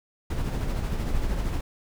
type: noise with tremolo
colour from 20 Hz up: brown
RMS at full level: -25 dBFS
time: 0.3-1.61 s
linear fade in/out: 5 ms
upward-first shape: sine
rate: 13 Hz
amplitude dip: 40%
effects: none